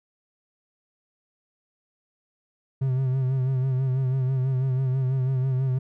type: tone with vibrato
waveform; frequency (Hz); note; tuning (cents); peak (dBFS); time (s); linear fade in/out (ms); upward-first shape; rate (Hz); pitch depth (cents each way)
triangle; 130.81; C3; 0; -19; 2.81-5.79; 10; sine; 6.1; 50
effects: none